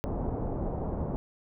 pink low-pass noise, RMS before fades -32 dBFS, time 0.04-1.16 s, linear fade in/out 0 ms, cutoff 800 Hz, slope 24 dB/octave, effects none

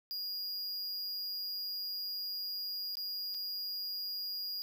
square tone with dropouts, 4854 Hz, D#8, 44 cents flat, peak -37 dBFS, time 0.11-4.62 s, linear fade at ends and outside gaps 0 ms, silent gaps 2.954-2.97 / 3.342-3.346 s, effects 12-bit

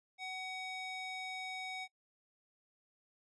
square tone with band-pass filter, 750 Hz, F#5, 23 cents sharp, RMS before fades -43 dBFS, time 0.18-1.88 s, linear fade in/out 50 ms, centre 2700 Hz, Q 1.2, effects noise-tail reverb RT60 0.1 s tail -24 dB re dry + resampled to 24000 Hz

